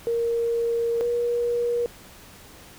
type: tone pair in turn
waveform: sine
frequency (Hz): 466.2 / 477.1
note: A#4 / A#4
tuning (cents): 0 / +40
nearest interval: unison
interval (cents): 40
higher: second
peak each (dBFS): -21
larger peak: neither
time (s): 0.07-1.01 / 1.01-1.86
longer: first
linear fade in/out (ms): 0
effects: pink hiss -47 dBFS RMS until 2.78 s